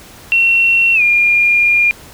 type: tone with pitch glide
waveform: sine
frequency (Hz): 2723 to 2412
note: F7 to D7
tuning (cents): -44 to +46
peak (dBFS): -8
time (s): 0.32-1.91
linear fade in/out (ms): 0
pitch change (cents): -210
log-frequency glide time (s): 0.94-1.02
effects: pink hiss -38 dBFS RMS until 2.13 s